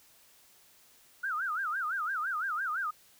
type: tone with vibrato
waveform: sine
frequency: 1396.9 Hz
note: F6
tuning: in tune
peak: -30 dBFS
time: 1.23-2.91 s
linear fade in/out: 10 ms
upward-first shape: sine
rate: 5.9 Hz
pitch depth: 250 cents each way
effects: white hiss -61 dBFS RMS until 3.19 s